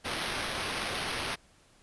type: noise with sample-and-hold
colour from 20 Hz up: violet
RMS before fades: -34 dBFS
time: 0.04-1.36 s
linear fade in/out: 20 ms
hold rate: 7350 Hz
effects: pink hiss -62 dBFS RMS until 1.82 s + resampled to 24000 Hz